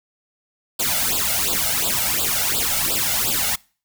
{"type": "noise with flanger", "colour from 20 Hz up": "white", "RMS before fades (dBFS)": -21, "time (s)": [0.79, 3.56], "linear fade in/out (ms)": 10, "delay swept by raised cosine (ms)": [0.24, 1.44], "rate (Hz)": 2.8, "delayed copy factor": 1, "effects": ["noise-tail reverb RT60 0.4 s tail -25 dB re dry"]}